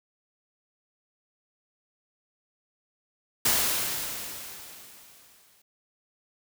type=noise with exponential decay; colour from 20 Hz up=white; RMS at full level=-22 dBFS; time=3.45-5.62 s; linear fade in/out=5 ms; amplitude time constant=470 ms; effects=none